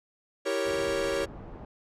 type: chord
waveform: 45% pulse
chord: E diminished seventh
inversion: none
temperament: equal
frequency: 329.6 / 392 / 466.2 / 554.4 Hz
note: E4 / G4 / Bb4 / Db5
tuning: 0 / 0 / 0 / 0 cents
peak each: -36 / -32 / -33 / -30 dBFS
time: 0.45-1.26 s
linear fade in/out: 20 ms
type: low-pass noise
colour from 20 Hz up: pink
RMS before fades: -43 dBFS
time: 0.65-1.65 s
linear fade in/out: 2 ms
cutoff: 810 Hz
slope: 12 dB/octave
effects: low-pass 9000 Hz 12 dB/octave